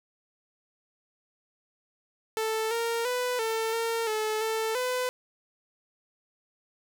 sawtooth tone with pitch steps, 441 / 463 / 496.9 / 447.4 / 457.7 / 432.5 / 443.2 / 503 Hz, A4 / A#4 / B4 / A4 / A#4 / A4 / A4 / B4, +4 / -12 / +11 / +29 / -32 / -30 / +13 / +32 cents, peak -23 dBFS, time 2.37-5.09 s, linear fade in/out 0 ms, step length 340 ms, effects none

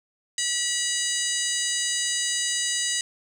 harmonic tone with a mistuned harmonic, 970 Hz, B5, 31 cents flat, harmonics 2 / 3 / 4 / 5 / 6 / 7 / 8 / 9, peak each -32 / -32 / -32 / -32 / -32 / -32 / -32 / -32 dBFS, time 0.38-3.01 s, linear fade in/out 2 ms, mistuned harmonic 6, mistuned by +97 cents, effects 8-bit

